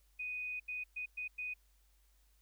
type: tone bursts at uneven times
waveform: sine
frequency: 2489 Hz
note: D#7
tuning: in tune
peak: -38 dBFS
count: 5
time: 0.19-0.6 / 0.68-0.84 / 0.96-1.06 / 1.17-1.28 / 1.38-1.54 s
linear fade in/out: 10 ms
effects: added 50 Hz sine -67 dBFS peak until 2.41 s + white hiss -75 dBFS RMS until 2.41 s